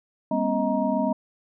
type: tone cluster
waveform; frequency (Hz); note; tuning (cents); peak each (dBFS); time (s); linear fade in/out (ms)
sine; 201.3 / 242.1 / 269.5 / 630 / 941; G3 / B3 / C#4 / D#5 / A#5; +46 / -34 / -49 / +21 / +16; -28 / -27 / -28 / -26 / -29; 0.31-1.13; 5
effects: none